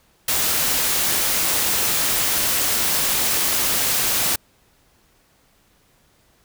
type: noise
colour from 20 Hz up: white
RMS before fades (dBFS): -20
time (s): 0.28-4.36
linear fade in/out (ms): 5
effects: pink hiss -59 dBFS RMS until 6.44 s